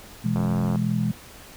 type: chord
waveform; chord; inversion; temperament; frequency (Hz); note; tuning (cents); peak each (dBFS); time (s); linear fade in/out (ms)
sine; E major; second; equal; 123.47 / 164.81 / 207.7; B2 / E3 / G#3; 0 / 0 / 0; -26 / -26 / -24; 0.24-1.12; 10
type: click train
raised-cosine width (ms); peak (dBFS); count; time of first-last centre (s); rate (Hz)
1; -18; 37; 0.36-0.758; 90.5
effects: pink hiss -45 dBFS RMS until 1.56 s